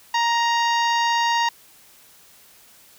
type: harmonic tone with a mistuned harmonic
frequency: 936 Hz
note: A#5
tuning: 7 cents sharp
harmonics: 1 / 2 / 3 / 4 / 5 / 6 / 7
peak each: -19 / -25 / -29 / -31 / -33 / -35 / -36 dBFS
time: 0.14-1.49 s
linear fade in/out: 5 ms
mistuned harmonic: 6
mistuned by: -17 cents
effects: white hiss -51 dBFS RMS until 2.98 s